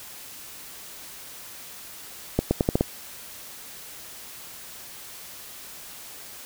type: accelerating click train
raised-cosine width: 2 ms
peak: -6 dBFS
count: 6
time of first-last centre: 2.39-2.81 s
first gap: 120 ms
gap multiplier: 0.82
effects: white hiss -42 dBFS RMS until 6.45 s